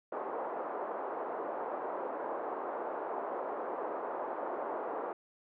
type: band-pass noise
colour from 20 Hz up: pink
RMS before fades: -38 dBFS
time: 0.12-5.13 s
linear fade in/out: 2 ms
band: 390 to 1100 Hz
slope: 24 dB/octave
effects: none